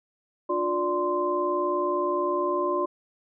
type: tone cluster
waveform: sine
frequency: 296.5 / 355.9 / 585 / 1040 Hz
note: D4 / F4 / D5 / C6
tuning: +17 / +33 / -7 / -11 cents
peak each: -35 / -27 / -29 / -27 dBFS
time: 0.49-2.86 s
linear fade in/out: 10 ms
effects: none